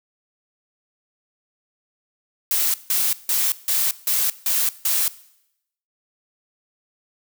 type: noise bursts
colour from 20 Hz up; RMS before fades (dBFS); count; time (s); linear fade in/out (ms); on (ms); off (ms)
blue; -20; 7; 2.51-5.08; 2; 230; 160
effects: noise-tail reverb RT60 0.8 s tail -19 dB re dry